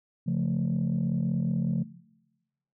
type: chord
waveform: sine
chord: Db augmented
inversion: none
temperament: equal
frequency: 138.59 / 174.61 / 220 Hz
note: Db3 / F3 / A3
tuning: 0 / 0 / 0 cents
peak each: -28 / -26 / -30 dBFS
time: 0.26-1.84 s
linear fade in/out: 20 ms
effects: noise-tail reverb RT60 1.0 s tail -20 dB re dry + tanh soft clip ceiling -20 dBFS